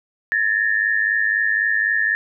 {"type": "tone pair together", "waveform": "sine", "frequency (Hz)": [1718, 1821.9], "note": ["A6", "A#6"], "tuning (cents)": [-42, -40], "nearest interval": "minor second", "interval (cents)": 102, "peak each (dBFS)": -19, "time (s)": [0.32, 2.15], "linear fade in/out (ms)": 0, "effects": []}